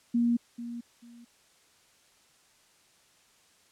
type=tone with echo; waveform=sine; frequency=236.7 Hz; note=A#3; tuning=27 cents sharp; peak=-22 dBFS; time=0.14-0.37 s; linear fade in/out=10 ms; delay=440 ms; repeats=2; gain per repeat=-13 dB; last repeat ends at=1.25 s; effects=white hiss -63 dBFS RMS until 3.71 s + low-pass 9000 Hz 12 dB/octave